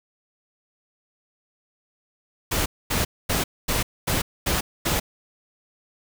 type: noise bursts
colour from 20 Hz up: pink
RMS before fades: -23 dBFS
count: 7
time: 2.51-5 s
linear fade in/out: 10 ms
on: 150 ms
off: 240 ms
effects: none